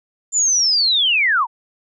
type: linear sweep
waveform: sine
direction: down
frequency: 7230 to 859 Hz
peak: -13 dBFS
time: 0.32-1.47 s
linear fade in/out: 50 ms
effects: none